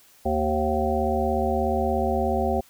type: harmonic tone with a mistuned harmonic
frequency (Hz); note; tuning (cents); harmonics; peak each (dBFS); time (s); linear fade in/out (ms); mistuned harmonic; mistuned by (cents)
76.8; D#2; -22; 1 / 3 / 5 / 7 / 9 / 10; -28 / -28 / -28 / -28 / -28 / -28; 0.25-2.61; 10; 1; -39
effects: white hiss -55 dBFS RMS until 2.69 s